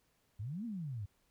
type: exponential two-way sweep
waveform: sine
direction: up then down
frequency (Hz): 93.8 to 243.9 to 93.8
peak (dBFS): -38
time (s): 0.39-1.06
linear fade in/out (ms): 10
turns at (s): 0.65
effects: pink hiss -75 dBFS RMS until 1.3 s